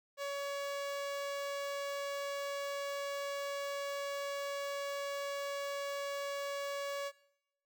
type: tone with notch filter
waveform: sawtooth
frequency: 563 Hz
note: C#5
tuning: 27 cents sharp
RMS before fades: -39 dBFS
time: 0.17-7.12 s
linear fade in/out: 50 ms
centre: 11000 Hz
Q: 1.5
effects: noise-tail reverb RT60 0.8 s tail -20 dB re dry